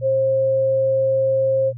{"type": "tone", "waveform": "sine", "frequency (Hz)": 533, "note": "C5", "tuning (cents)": 32, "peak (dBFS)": -15, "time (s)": [0.01, 1.73], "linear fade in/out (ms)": 50, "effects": ["added 120 Hz sine -30 dBFS peak until 1.77 s"]}